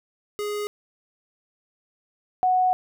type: tone pair in turn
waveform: square / sine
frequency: 415.3 / 738.1 Hz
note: G#4 / F#5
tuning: 0 / -4 cents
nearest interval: minor seventh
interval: 996 cents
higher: second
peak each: -27 / -17 dBFS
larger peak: second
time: 0.39-0.67 / 2.43-2.73 s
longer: second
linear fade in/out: 0 ms
effects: none